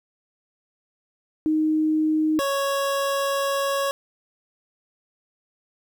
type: tone pair in turn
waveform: sine / 25% pulse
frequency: 311.1 / 554.3 Hz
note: D#4 / C#5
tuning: 0 / 0 cents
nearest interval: minor seventh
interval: 1000 cents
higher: second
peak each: -18 dBFS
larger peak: neither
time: 1.46-2.39 / 2.39-3.91 s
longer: second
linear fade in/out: 0 ms
effects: 10-bit